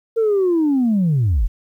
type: linear sweep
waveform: sine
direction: down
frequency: 462.7 to 34.65 Hz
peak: -12 dBFS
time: 0.16-1.48 s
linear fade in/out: 20 ms
effects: tanh soft clip ceiling -11 dBFS + 9-bit